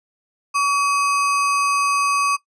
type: tone with sample-and-hold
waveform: sine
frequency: 1135 Hz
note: C#6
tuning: 41 cents sharp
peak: -15 dBFS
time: 0.54-2.37 s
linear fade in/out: 20 ms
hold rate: 3675 Hz
effects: noise-tail reverb RT60 0.1 s tail -17 dB re dry + resampled to 22050 Hz